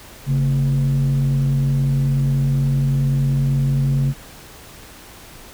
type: tone with frequency modulation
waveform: sine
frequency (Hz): 138.59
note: C#3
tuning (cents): 0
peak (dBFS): -13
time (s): 0.26-4.14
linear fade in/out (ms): 50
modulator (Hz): 90.6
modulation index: 0.48
effects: tanh soft clip ceiling -12 dBFS + pink hiss -41 dBFS RMS until 5.53 s